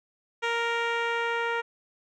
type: tone with low-pass filter sweep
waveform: 10% pulse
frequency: 466.2 Hz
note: A#4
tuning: in tune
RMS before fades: -28 dBFS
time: 0.42-1.62 s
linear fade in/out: 20 ms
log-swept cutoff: 3700 to 2000 Hz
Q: 0.8
effects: none